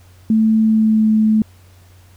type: tone with pitch glide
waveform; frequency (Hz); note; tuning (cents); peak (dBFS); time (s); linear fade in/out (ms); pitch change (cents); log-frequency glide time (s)
sine; 220 to 217.1; A3 to A3; 0 to -23; -10; 0.3-1.42; 2; -23; 0.61-1.11
effects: added 91 Hz sine -44 dBFS peak until 2.16 s + pink hiss -52 dBFS RMS until 2.16 s